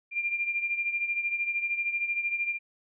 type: beating tone pair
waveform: sine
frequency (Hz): 2388 / 2401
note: D7 / D7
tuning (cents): +28 / +38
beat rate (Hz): 13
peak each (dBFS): -28 / -34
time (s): 0.11-2.59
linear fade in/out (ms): 50
effects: none